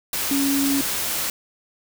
sine tone in noise, 277.2 Hz, C#4, in tune, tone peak -19 dBFS, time 0.31-0.81 s, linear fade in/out 2 ms, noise white, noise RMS -25 dBFS, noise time 0.13-1.3 s, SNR +3 dB, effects none

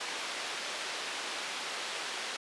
white band-pass noise, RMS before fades -38 dBFS, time 0-2.37 s, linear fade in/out 10 ms, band 380 to 4000 Hz, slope 12 dB/octave, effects resampled to 24000 Hz

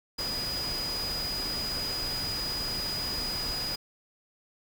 sine tone in noise, 4936 Hz, D#8, 15 cents flat, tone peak -31 dBFS, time 0.18-3.76 s, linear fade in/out 10 ms, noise pink, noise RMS -37 dBFS, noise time 0.18-3.76 s, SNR +3 dB, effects none

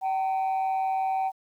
sine tone pair together, 765.5 / 911 Hz, G5 / A#5, -41 / -40 cents, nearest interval minor third, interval 301 cents, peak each -22 / -32 dBFS, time 0.01-1.32 s, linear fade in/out 50 ms, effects tanh soft clip ceiling -22 dBFS + 10-bit

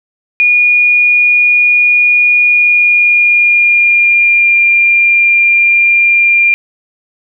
sine tone with pitch glide, 2440 to 2393 Hz, D#7 to D7, -34 to +32 cents, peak -5 dBFS, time 0.4-6.54 s, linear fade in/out 0 ms, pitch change -34 cents, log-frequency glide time 2.45-4.64 s, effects none

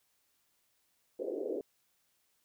pink band-pass noise, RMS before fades -37 dBFS, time 1.19-1.61 s, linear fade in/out 2 ms, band 310 to 550 Hz, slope 48 dB/octave, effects white hiss -75 dBFS RMS until 2.44 s

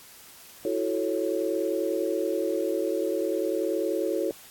sine chord, F# minor seventh, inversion third, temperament equal with one note detuned, 329.6 / 370 / 440 / 551.8 Hz, E4 / F#4 / A4 / C#5, 0 / 0 / 0 / -8 cents, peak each -30 dBFS, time 0.65-4.31 s, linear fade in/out 2 ms, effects white hiss -49 dBFS RMS until 4.5 s + AAC 64 kbps

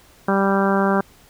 harmonic tone, 196 Hz, G3, in tune, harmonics 1 / 2 / 3 / 4 / 5 / 6 / 7 / 8, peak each -19 / -22 / -24 / -25 / -26 / -27 / -27 / -28 dBFS, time 0.28-1.01 s, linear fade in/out 5 ms, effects pink hiss -51 dBFS RMS until 1.29 s

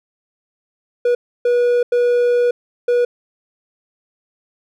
triangle tone bursts at uneven times, 484.9 Hz, B4, 32 cents flat, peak -10 dBFS, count 4, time 1.05-1.15 / 1.45-1.83 / 1.92-2.51 / 2.88-3.05 s, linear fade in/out 5 ms, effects none

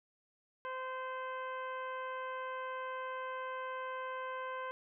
harmonic tone, 517 Hz, C5, 21 cents flat, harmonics 1 / 2 / 3 / 4 / 5 / 6, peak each -43 / -41 / -46 / -53 / -57 / -59 dBFS, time 0.65-4.71 s, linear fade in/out 0 ms, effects none

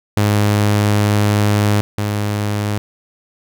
sawtooth tone pair in turn, 103.83 / 103.83 Hz, G#2 / G#2, 0 / 0 cents, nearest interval unison, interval 0 cents, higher neither, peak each -8 / -13 dBFS, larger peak first, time 0.17-1.81 / 1.98-2.78 s, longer first, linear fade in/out 0 ms, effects none

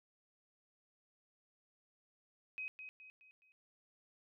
sine tone with echo, 2526 Hz, D#7, 26 cents sharp, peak -40 dBFS, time 2.58-2.68 s, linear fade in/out 0 ms, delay 210 ms, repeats 4, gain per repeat -7 dB, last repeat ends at 3.52 s, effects none

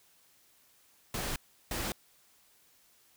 pink noise bursts at uneven times, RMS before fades -35 dBFS, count 2, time 1.14-1.36 / 1.71-1.92 s, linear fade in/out 2 ms, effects white hiss -65 dBFS RMS until 3.16 s

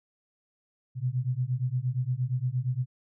sine beating tone pair, 122.2 / 130.8 Hz, B2 / C3, -18 / 0 cents, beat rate 8.6 Hz, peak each -29 dBFS, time 0.95-2.86 s, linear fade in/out 50 ms, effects none

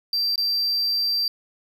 triangle tone with dropouts, 4699 Hz, D8, in tune, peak -19 dBFS, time 0.13-1.28 s, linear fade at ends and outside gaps 2 ms, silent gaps 0.358-0.378 s, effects none

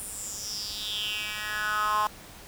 10% pulse tone with high-pass filter sweep, 211.6 Hz, G#3, 33 cents sharp, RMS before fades -31 dBFS, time 0-2.07 s, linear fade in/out 0 ms, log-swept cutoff 9700 to 950 Hz, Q 5.6, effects pink hiss -47 dBFS RMS until 2.47 s

